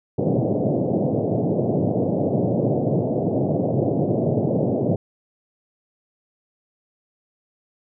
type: band-pass noise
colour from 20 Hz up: pink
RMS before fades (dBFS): -21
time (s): 0.18-4.96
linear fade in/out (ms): 5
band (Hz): 110 to 670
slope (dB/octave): 48
effects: none